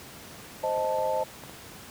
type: chord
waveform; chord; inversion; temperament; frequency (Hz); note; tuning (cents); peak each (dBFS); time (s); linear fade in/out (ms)
sine; A diminished; first; equal; 523.3 / 622.3 / 880; C5 / Eb5 / A5; 0 / 0 / 0; -29; 0.63-1.24; 10
type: clicks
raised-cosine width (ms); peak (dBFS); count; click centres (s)
1; -29; 8; 0.777 / 0.846 / 0.986 / 1.06 / 1.166 / 1.21 / 1.437 / 1.496
effects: pink hiss -45 dBFS RMS until 1.9 s + high-pass 80 Hz 12 dB/octave